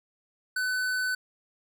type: tone with tanh clipping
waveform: sine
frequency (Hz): 1506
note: F#6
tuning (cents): +30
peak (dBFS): -28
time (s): 0.56-1.15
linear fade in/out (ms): 5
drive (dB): 17
effects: none